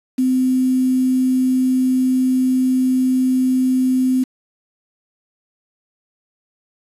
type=tone with quantisation; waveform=sine; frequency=257 Hz; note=C4; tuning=31 cents flat; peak=-13 dBFS; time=0.18-4.24 s; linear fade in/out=10 ms; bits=6; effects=resampled to 32000 Hz